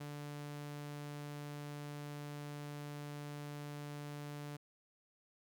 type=tone; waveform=sawtooth; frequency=146.2 Hz; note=D3; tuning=7 cents flat; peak=-40 dBFS; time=0-4.57 s; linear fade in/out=10 ms; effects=none